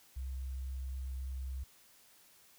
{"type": "tone", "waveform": "sine", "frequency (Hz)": 65.41, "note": "C2", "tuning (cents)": 0, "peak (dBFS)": -37, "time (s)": [0.16, 1.64], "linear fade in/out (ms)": 10, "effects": ["white hiss -63 dBFS RMS until 2.58 s"]}